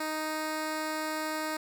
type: tone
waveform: 10% pulse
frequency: 311.1 Hz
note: D#4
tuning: in tune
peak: -23 dBFS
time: 0-1.57 s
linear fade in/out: 5 ms
effects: none